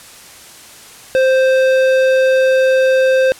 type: tone with tanh clipping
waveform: sine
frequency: 523.3 Hz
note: C5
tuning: in tune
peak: -11 dBFS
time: 1.15-3.32 s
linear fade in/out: 0 ms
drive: 14 dB
effects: white hiss -38 dBFS RMS until 3.39 s + low-pass 11000 Hz 12 dB/octave